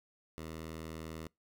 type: tone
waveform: 10% pulse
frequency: 80.1 Hz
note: E2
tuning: 49 cents flat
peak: -34 dBFS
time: 0.38-1.27 s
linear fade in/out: 0 ms
effects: noise-tail reverb RT60 0.2 s tail -25 dB re dry

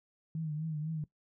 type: tone with vibrato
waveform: sine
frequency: 155.56 Hz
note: D#3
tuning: in tune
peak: -33 dBFS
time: 0.35-1.04 s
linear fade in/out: 2 ms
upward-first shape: triangle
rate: 4 Hz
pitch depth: 83 cents each way
effects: noise-tail reverb RT60 0.1 s tail -19 dB re dry

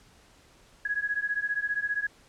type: beating tone pair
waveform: sine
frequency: 1661.2 / 1676.2 Hz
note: G#6 / G#6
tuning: 0 / +16 cents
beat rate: 15 Hz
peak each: -30 dBFS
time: 0.85-2.07 s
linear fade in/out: 5 ms
effects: pink hiss -58 dBFS RMS until 2.28 s + low-pass 9000 Hz 12 dB/octave

